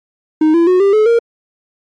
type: tone with pitch steps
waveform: triangle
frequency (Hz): 311.1 / 337.3 / 365.7 / 396.5 / 429.9 / 466.1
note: D#4 / E4 / F#4 / G4 / A4 / A#4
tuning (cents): 0 / +40 / -20 / +20 / -40 / 0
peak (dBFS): -5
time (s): 0.41-1.19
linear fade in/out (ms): 5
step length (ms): 130
effects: MP3 48 kbps